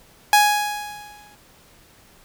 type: tone with exponential decay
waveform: sawtooth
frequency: 832 Hz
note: G#5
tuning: 3 cents sharp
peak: -7 dBFS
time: 0.33-1.35 s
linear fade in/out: 1 ms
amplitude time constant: 220 ms
effects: pink hiss -52 dBFS RMS until 2.24 s